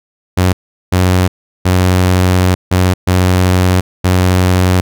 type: tone bursts at uneven times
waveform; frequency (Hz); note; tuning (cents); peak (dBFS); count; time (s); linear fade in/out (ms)
sawtooth; 91.6; F#2; -17; -4; 6; 0.37-0.53 / 0.92-1.28 / 1.65-2.55 / 2.71-2.94 / 3.07-3.81 / 4.04-4.81; 10
effects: none